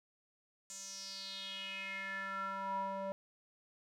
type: tone with band-pass filter sweep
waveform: square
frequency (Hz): 194.4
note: G3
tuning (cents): -14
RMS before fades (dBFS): -42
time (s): 0.7-3.12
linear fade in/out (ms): 0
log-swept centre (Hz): 7200 to 690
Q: 5.4
effects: none